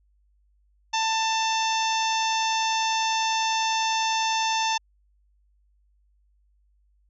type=harmonic tone; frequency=890 Hz; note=A5; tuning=20 cents sharp; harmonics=1 / 2 / 3 / 4 / 5 / 6 / 7 / 8; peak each=-24 / -34 / -31 / -31 / -38 / -33 / -34 / -46 dBFS; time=0.93-4.78 s; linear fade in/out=10 ms; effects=added 50 Hz sine -61 dBFS peak until 7.09 s